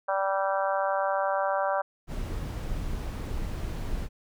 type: harmonic tone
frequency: 194.3 Hz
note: G3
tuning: 15 cents flat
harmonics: 3 / 4 / 5 / 6 / 7 / 8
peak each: -28 / -30 / -32 / -34 / -35 / -36 dBFS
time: 0.08-1.82 s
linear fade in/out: 10 ms
type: noise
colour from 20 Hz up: brown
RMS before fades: -32 dBFS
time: 2.07-4.09 s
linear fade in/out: 50 ms
effects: none